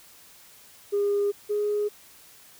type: tone pair in turn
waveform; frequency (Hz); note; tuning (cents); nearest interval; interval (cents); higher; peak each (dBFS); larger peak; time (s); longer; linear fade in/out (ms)
sine; 406.2 / 415.9; G#4 / G#4; -38 / +2; unison; 40; second; -20 / -22; first; 0.92-1.32 / 1.49-1.89; neither; 20
effects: tanh soft clip ceiling -18 dBFS + white hiss -52 dBFS RMS until 2.59 s